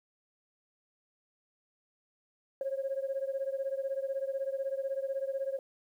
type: beating tone pair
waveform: sine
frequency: 536 / 552 Hz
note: C5 / C#5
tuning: +42 / -7 cents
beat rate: 16 Hz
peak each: -33 / -35 dBFS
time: 2.61-5.59 s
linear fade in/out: 2 ms
effects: tanh soft clip ceiling -25 dBFS + 11-bit